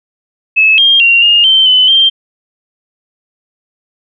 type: tone with pitch steps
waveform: sine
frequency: 2595 / 3213 / 2758 / 2835 / 3110 / 3023 / 3161 Hz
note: E7 / G7 / F7 / F7 / G7 / F#7 / G7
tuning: -28 / +42 / -22 / +25 / -14 / +36 / +14 cents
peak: -4 dBFS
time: 0.56-2.1 s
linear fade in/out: 20 ms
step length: 220 ms
effects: none